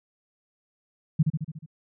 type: tone with echo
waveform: sine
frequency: 155.56 Hz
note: D#3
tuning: in tune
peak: -15 dBFS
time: 1.19-1.23 s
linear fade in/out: 10 ms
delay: 72 ms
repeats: 6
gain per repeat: -4 dB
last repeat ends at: 1.662 s
effects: none